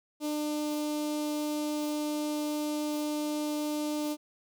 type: tone with notch filter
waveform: sawtooth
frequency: 299.7 Hz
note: D4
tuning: 35 cents sharp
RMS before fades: -32 dBFS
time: 0.2-4.17 s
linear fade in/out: 50 ms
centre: 1700 Hz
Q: 0.7
effects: none